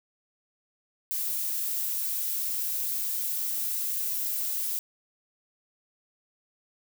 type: noise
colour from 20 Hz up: violet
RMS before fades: -30 dBFS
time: 1.11-4.79 s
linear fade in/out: 0 ms
effects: none